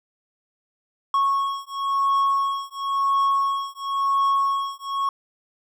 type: beating tone pair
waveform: triangle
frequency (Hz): 1101 / 1101.96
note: C#6 / C#6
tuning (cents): -12 / -11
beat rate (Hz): 0.96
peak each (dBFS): -21 / -21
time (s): 1.14-5.09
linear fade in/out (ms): 2
effects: none